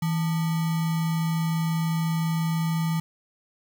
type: tone with sample-and-hold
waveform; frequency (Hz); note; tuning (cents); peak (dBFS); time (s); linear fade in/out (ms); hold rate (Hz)
sine; 162.9; E3; -20; -22; 0.02-3; 5; 1050
effects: none